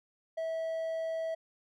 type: tone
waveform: triangle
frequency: 650 Hz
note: E5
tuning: 24 cents flat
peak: -30 dBFS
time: 0.37-1.35 s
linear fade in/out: 10 ms
effects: none